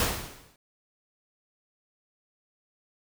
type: noise with exponential decay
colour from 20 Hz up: pink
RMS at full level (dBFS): -23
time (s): 0-0.56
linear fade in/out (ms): 2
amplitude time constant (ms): 120
effects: none